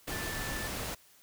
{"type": "tone in noise", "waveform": "sine", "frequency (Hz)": 1760, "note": "A6", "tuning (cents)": 0, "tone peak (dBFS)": -40, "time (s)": [0.11, 0.68], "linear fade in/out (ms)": 10, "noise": "pink", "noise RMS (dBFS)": -37, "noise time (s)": [0.07, 0.95], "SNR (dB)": -6, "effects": ["white hiss -61 dBFS RMS until 1.22 s"]}